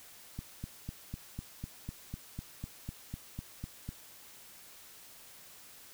click train, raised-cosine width 5 ms, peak -26 dBFS, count 15, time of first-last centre 0.39-3.89 s, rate 4 Hz, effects white hiss -54 dBFS RMS until 5.93 s

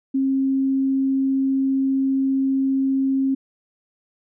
sine tone, 268.5 Hz, C4, 45 cents sharp, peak -17 dBFS, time 0.14-3.35 s, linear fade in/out 10 ms, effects none

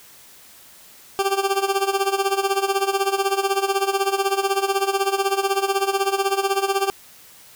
20% pulse tone with tremolo, 392 Hz, G4, in tune, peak -11 dBFS, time 1.19-6.9 s, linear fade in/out 0 ms, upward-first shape sine, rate 16 Hz, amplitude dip 80%, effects white hiss -47 dBFS RMS until 7.55 s

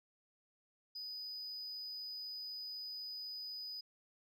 sine tone, 4978 Hz, D#8, in tune, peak -40 dBFS, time 0.95-3.81 s, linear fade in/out 10 ms, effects tanh soft clip ceiling -42 dBFS

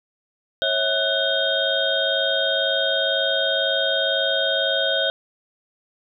sine tone cluster, 546 / 648 / 1495 / 3214 / 3686 Hz, C#5 / E5 / F#6 / G7 / A#7, -26 / -30 / +17 / +43 / -20 cents, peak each -25 dBFS, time 0.62-5.1 s, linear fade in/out 0 ms, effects none

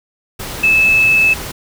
sine tone in noise, 2611 Hz, E7, 17 cents flat, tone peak -8 dBFS, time 0.63-1.34 s, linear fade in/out 10 ms, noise pink, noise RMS -26 dBFS, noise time 0.39-1.52 s, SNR +15 dB, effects none

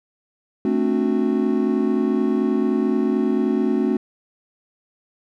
triangle chord, D dominant seventh, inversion second, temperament just, 220.2 / 264.3 / 293.7 / 367.1 Hz, A3 / C4 / D4 / F#4, +2 / +18 / 0 / -14 cents, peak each -20 / -20 / -23 / -21 dBFS, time 0.65-3.97 s, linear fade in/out 2 ms, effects none

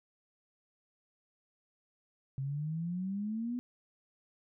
sine exponential sweep, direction up, 132.5 to 249.9 Hz, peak -33 dBFS, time 2.38-3.59 s, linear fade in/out 0 ms, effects none

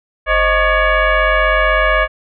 sine tone with frequency modulation, 528 Hz, C5, 16 cents sharp, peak -10 dBFS, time 0.26-2.08 s, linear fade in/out 50 ms, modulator 576 Hz, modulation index 3, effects none

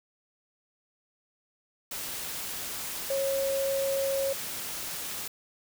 sine tone in noise, 546 Hz, C#5, 26 cents flat, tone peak -26 dBFS, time 3.1-4.33 s, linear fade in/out 5 ms, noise white, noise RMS -36 dBFS, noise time 1.91-5.28 s, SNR +7 dB, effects none

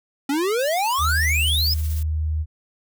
square exponential sweep, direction up, 268.9 to 5274 Hz, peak -20 dBFS, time 0.29-1.74 s, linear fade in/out 5 ms
blue noise with tremolo, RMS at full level -36 dBFS, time 0.59-2.03 s, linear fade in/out 5 ms, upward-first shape sine, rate 16 Hz, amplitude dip 40%
sine tone, 77.78 Hz, D#2, in tune, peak -20 dBFS, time 0.98-2.46 s, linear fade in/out 50 ms
effects none

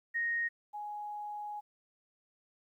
sine tone pair in turn, 1864.7 / 833.8 Hz, A#6 / G#5, 0 / +7 cents, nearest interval octave + major second, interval 1393 cents, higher first, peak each -30 / -38 dBFS, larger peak first, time 0.14-0.49 / 0.73-1.61 s, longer second, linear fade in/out 20 ms, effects 12-bit

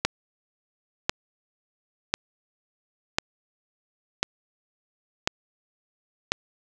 click train, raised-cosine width 0.2 ms, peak -3 dBFS, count 7, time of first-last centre 0.05-6.32 s, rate 0.957 Hz, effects none

